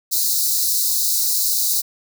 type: high-pass noise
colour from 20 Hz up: white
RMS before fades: -19 dBFS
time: 0.11-1.82 s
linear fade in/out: 20 ms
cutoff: 3900 Hz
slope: 96 dB/octave
effects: none